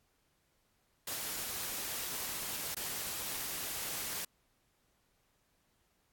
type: noise with dropouts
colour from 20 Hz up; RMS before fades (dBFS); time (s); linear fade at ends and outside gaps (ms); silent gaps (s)
white; -39; 1.07-4.25; 5; 2.747-2.766
effects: pink hiss -75 dBFS RMS until 6.12 s + AAC 64 kbps